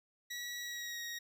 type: tone with pitch glide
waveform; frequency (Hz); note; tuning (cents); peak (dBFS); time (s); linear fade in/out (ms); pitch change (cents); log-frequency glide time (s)
20% pulse; 1932 to 1884.6; B6 to A#6; -39 to +18; -35; 0.3-1.19; 10; -43; 0.59-1.02
effects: none